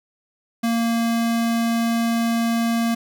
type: tone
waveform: square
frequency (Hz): 231.1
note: A#3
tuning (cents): -15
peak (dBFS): -19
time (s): 0.63-2.95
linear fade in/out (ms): 10
effects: none